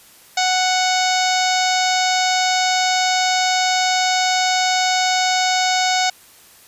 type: harmonic tone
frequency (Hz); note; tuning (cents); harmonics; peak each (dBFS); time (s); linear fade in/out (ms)
740; F#5; 0; 1 / 2 / 3 / 4 / 5 / 6 / 7 / 8 / 9 / 10; -18 / -25 / -24 / -29 / -25 / -27 / -26 / -31 / -28 / -32; 0.37-6.1; 5
effects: white hiss -47 dBFS RMS until 6.67 s + resampled to 32000 Hz